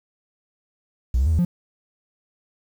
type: tone with pitch steps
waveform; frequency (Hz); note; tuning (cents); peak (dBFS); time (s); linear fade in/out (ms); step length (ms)
triangle; 61.2 / 68.3 / 81.3 / 78.5 / 175.4; B1 / C#2 / E2 / D#2 / F3; -15 / -25 / -23 / +16 / +8; -13; 1.14-1.45; 5; 62
effects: tanh soft clip ceiling -12 dBFS + 8-bit